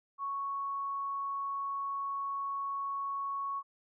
sine tone, 1108.7 Hz, C#6, in tune, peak -33 dBFS, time 0.18-3.63 s, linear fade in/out 50 ms, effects none

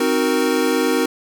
square chord, C half-diminished seventh, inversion none, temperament equal, 261.6 / 311.1 / 370 / 466.2 Hz, C4 / Eb4 / Gb4 / Bb4, 0 / 0 / 0 / 0 cents, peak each -22 / -23 / -23 / -21 dBFS, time 0-1.06 s, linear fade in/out 5 ms, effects none

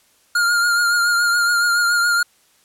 square tone with vibrato, 1412 Hz, F6, 19 cents sharp, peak -15 dBFS, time 0.35-2.23 s, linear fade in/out 5 ms, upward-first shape triangle, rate 7.1 Hz, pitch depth 37 cents each way, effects white hiss -57 dBFS RMS until 2.64 s + low-pass 12000 Hz 12 dB/octave

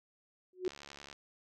sine tone with exponential growth, 366.7 Hz, F#4, 15 cents flat, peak -26 dBFS, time 0.53-0.68 s, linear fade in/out 2 ms, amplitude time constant 31 ms
click train, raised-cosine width 0.2 ms, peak -31 dBFS, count 35, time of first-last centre 0.65-1.128 s, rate 71.1 Hz
effects none

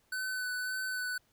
square tone with vibrato, 1506 Hz, F#6, 30 cents sharp, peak -34 dBFS, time 0.12-1.18 s, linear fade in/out 5 ms, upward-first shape sine, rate 1.8 Hz, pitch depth 16 cents each way, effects pink hiss -71 dBFS RMS until 1.32 s

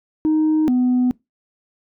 sine tone pair in turn, 311.1 / 250.1 Hz, D#4 / B3, 0 / +22 cents, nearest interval major third, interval 378 cents, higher first, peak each -12 dBFS, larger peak neither, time 0.25-0.68 / 0.68-1.11 s, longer neither, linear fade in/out 0 ms, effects noise-tail reverb RT60 0.2 s tail -24 dB re dry + tanh soft clip ceiling -12 dBFS

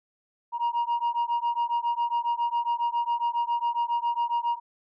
sine beating tone pair, 942 / 949.3 Hz, A#5 / A#5, +18 / +31 cents, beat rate 7.3 Hz, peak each -25 dBFS, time 0.52-4.6 s, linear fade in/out 50 ms, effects tanh soft clip ceiling -21 dBFS

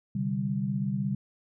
sine chord, C suspended second, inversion none, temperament just, 130.81 / 147.16 / 196.22 Hz, C3 / D3 / G3, 0 / +4 / +2 cents, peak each -32 / -33 / -29 dBFS, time 0.15-1.15 s, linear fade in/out 5 ms, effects none

